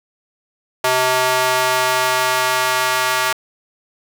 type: tone with high-pass filter sweep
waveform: square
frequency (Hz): 128.1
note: C3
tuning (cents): -36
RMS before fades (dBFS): -17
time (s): 0.84-3.33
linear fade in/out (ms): 5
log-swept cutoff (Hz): 700 to 1100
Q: 1.2
effects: 7-bit